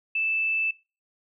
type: tone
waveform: sine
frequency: 2637 Hz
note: E7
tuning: in tune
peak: -23 dBFS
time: 0.15-0.71 s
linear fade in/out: 5 ms
effects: noise-tail reverb RT60 0.3 s tail -21 dB re dry